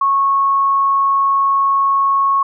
sine tone, 1100 Hz, C#6, 14 cents flat, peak -11 dBFS, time 0.01-2.43 s, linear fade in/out 5 ms, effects none

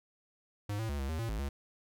square tone with pitch steps, 102.8 / 111.9 / 71.7 / 67.8 / 79.7 / 114.6 / 53 / 69.8 Hz, G#2 / A2 / D2 / C#2 / D#2 / A#2 / G#1 / C#2, -17 / +30 / -41 / -38 / +42 / -29 / +36 / +13 cents, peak -34 dBFS, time 0.69-1.49 s, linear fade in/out 5 ms, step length 100 ms, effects none

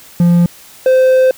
triangle tone pair in turn, 173.2 / 518 Hz, F3 / C5, -14 / -17 cents, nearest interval octave + perfect fifth, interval 1897 cents, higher second, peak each -4 dBFS, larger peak neither, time 0.2-0.46 / 0.86-1.31 s, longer second, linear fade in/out 2 ms, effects white hiss -39 dBFS RMS until 1.37 s

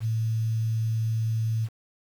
sine tone with quantisation, 111.9 Hz, A2, 30 cents sharp, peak -23 dBFS, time 0-1.69 s, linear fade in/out 50 ms, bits 8, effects none

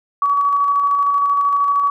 sine tone with tremolo, 1135 Hz, C#6, 41 cents sharp, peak -12 dBFS, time 0.22-1.9 s, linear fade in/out 2 ms, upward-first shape square, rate 13 Hz, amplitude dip 25%, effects none

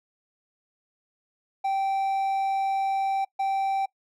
triangle tone bursts at uneven times, 779 Hz, G5, 11 cents flat, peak -21 dBFS, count 2, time 1.64-3.25 / 3.39-3.86 s, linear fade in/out 10 ms, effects noise-tail reverb RT60 0.1 s tail -22 dB re dry

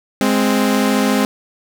sawtooth tone pair together, 207.6 / 261.6 Hz, G#3 / C4, 0 / 0 cents, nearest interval major third, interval 400 cents, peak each -12 dBFS, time 0.21-1.25 s, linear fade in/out 0 ms, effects none

